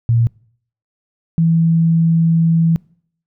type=tone pair in turn; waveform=sine; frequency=116.54 / 164.81 Hz; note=A#2 / E3; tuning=0 / 0 cents; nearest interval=tritone; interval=600 cents; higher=second; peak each=-10 dBFS; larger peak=neither; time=0.09-0.27 / 1.38-2.76 s; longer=second; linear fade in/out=0 ms; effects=noise-tail reverb RT60 0.6 s tail -25 dB re dry